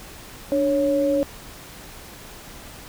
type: tone pair together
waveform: sine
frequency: 293.7 / 554.4 Hz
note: D4 / C#5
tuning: 0 / 0 cents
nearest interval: major seventh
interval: 1100 cents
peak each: -22 / -19 dBFS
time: 0.52-1.23 s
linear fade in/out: 0 ms
effects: pink hiss -41 dBFS RMS until 2.88 s